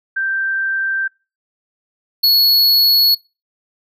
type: tone pair in turn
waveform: sine / square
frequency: 1568 / 4368 Hz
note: G6 / C#8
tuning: 0 / -26 cents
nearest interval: octave + tritone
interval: 1774 cents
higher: second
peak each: -16 / -10 dBFS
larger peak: second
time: 0.16-1.08 / 2.23-3.15 s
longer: neither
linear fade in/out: 10 ms
effects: noise-tail reverb RT60 0.3 s tail -24 dB re dry